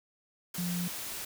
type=tone in noise; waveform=sine; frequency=176.2 Hz; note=F3; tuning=16 cents sharp; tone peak=-31 dBFS; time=0.58-0.88 s; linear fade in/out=5 ms; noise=white; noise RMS=-39 dBFS; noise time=0.54-1.25 s; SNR=+5 dB; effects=none